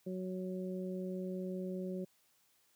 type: harmonic tone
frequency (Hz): 185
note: F#3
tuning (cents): 0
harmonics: 1 / 2 / 3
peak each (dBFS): -39 / -42 / -46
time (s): 0.06-2.05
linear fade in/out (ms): 10
effects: white hiss -72 dBFS RMS until 2.75 s + high-pass 80 Hz 12 dB/octave